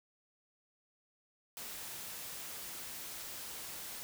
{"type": "noise", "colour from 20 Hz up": "white", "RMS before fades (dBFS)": -45, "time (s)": [1.57, 4.03], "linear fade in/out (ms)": 0, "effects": []}